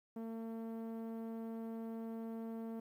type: tone with low-pass filter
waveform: sawtooth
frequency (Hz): 226.1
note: A3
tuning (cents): +47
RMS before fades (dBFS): -44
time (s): 0.16-2.8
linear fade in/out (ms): 5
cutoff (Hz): 720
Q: 0.63
effects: 12-bit